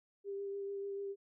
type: tone with vibrato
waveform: sine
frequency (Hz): 397.8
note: G4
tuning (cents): +25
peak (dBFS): -38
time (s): 0.24-1.16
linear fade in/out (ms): 50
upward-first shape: sine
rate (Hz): 6.8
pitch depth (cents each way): 14
effects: none